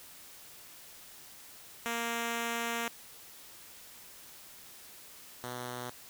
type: tone pair in turn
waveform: 5% pulse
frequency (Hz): 233 / 123.43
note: A#3 / B2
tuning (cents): -1 / -1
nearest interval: major seventh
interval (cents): 1100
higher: first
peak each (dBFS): -21 / -27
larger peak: first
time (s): 1.86-2.88 / 5.44-5.9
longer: first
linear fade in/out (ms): 0
effects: white hiss -52 dBFS RMS until 6.09 s